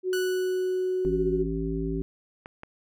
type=tone; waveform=sine; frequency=370 Hz; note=F#4; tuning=in tune; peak=-24 dBFS; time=0.03-1.47 s; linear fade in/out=50 ms
type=tone with exponential decay; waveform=sawtooth; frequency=1480 Hz; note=F#6; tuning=in tune; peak=-26 dBFS; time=0.13-1.42 s; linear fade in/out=1 ms; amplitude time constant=280 ms
type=harmonic tone; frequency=55 Hz; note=A1; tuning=in tune; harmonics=1 / 3 / 5 / 7; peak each=-32 / -32 / -32 / -32 dBFS; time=1.05-2.02 s; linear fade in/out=0 ms
type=clicks; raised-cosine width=0.5 ms; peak=-25 dBFS; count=2; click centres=2.459 / 2.634 s
effects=none